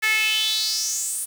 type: tone with high-pass filter sweep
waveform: sawtooth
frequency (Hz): 434.6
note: A4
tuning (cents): -21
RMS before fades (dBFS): -23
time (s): 0.02-1.26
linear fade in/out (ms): 20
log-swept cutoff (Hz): 1900 to 10000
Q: 5.4
effects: 7-bit